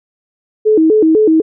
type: tone with vibrato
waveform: sine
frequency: 370.7 Hz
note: F#4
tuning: 3 cents sharp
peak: -6 dBFS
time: 0.65-1.42 s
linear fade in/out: 20 ms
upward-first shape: square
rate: 4 Hz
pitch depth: 260 cents each way
effects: none